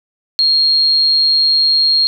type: tone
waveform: sine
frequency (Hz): 4250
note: C8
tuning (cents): +26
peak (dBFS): -9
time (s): 0.39-2.07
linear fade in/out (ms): 0
effects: none